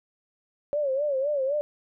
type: tone with vibrato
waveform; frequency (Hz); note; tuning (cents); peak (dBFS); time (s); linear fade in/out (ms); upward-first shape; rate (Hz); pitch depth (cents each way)
sine; 560; C#5; +18; -23; 0.73-1.61; 0; sine; 3.9; 120
effects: none